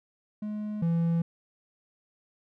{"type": "tone pair in turn", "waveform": "triangle", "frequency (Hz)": [211.1, 167.55], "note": ["G#3", "E3"], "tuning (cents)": [29, 29], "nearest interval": "major third", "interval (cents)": 400, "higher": "first", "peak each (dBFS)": [-29, -21], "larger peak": "second", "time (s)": [[0.42, 0.82], [0.82, 1.22]], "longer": "neither", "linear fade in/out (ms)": 5, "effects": []}